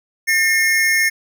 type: tone pair together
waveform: square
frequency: 1806 / 2148 Hz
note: A6 / C7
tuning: +45 / +45 cents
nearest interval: minor third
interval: 300 cents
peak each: -17 dBFS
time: 0.27-1.1 s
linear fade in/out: 20 ms
effects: none